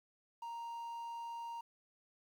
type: tone with quantisation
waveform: triangle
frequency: 932.3 Hz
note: A#5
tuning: in tune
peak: -40 dBFS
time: 0.42-1.61 s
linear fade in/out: 5 ms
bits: 11
effects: none